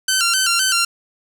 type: tone with vibrato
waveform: 10% pulse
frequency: 1453 Hz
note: F#6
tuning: 32 cents flat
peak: -6 dBFS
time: 0.08-0.85 s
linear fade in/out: 5 ms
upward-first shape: square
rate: 3.9 Hz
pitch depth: 91 cents each way
effects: none